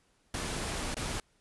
pink noise with dropouts, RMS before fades -35 dBFS, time 0.34-1.2 s, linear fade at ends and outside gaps 2 ms, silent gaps 0.944-0.967 s, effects pink hiss -70 dBFS RMS until 1.4 s + resampled to 24000 Hz

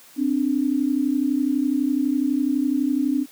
sine tone pair together, 261.6 / 293.6 Hz, C4 / D4, 0 / 0 cents, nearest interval major second, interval 200 cents, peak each -21 dBFS, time 0.16-3.26 s, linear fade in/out 50 ms, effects white hiss -49 dBFS RMS until 3.31 s + high-pass 150 Hz 12 dB/octave

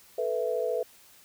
sine chord, A suspended second, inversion none, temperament equal, 440 / 493.9 / 659.3 Hz, A4 / B4 / E5, 0 / 0 / 0 cents, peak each -31 / -29 / -32 dBFS, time 0.18-0.83 s, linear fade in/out 5 ms, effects white hiss -56 dBFS RMS until 1.24 s

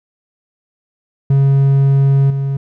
triangle tone with level steps, 137.6 Hz, C#3, 12 cents flat, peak -6 / -13 dBFS, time 1.3-2.57 s, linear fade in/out 5 ms, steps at 2.3 s, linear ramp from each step 5 ms, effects none

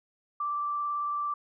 sine tone with vibrato, 1171 Hz, D6, 5 cents flat, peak -28 dBFS, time 0.4-1.34 s, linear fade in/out 5 ms, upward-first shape triangle, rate 18 Hz, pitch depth 12 cents each way, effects none

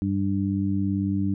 harmonic tone, 98 Hz, G2, in tune, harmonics 1 / 2 / 3, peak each -27 / -25 / -27 dBFS, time 0.02-1.34 s, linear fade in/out 0 ms, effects none

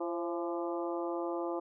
harmonic tone with a mistuned harmonic, 170.5 Hz, F3, 41 cents flat, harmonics 2 / 3 / 4 / 5 / 6 / 7, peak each -35 / -39 / -41 / -43 / -45 / -46 dBFS, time 0-1.6 s, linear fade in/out 10 ms, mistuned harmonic 3, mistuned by +55 cents, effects none

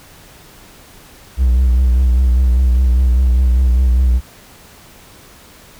triangle tone with vibrato, 62.7 Hz, B1, 27 cents sharp, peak -6 dBFS, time 1.37-4.21 s, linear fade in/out 50 ms, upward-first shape sine, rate 5 Hz, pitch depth 62 cents each way, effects tanh soft clip ceiling -3 dBFS + pink hiss -42 dBFS RMS until 5.79 s

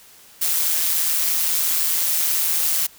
blue noise with amplitude modulation, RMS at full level -18 dBFS, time 0.41-2.87 s, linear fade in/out 10 ms, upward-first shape sine, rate 163 Hz, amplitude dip 50%, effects white hiss -48 dBFS RMS until 2.98 s

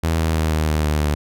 sawtooth tone with pitch steps, 81.6 / 80.38 / 79.19 / 78.01 / 76.84 / 75.7 / 74.57 Hz, E2 / E2 / D#2 / D#2 / D#2 / D#2 / D2, -17 / -43 / +31 / +5 / -21 / -47 / +27 cents, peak -13 dBFS, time 0.03-1.15 s, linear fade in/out 10 ms, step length 160 ms, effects none

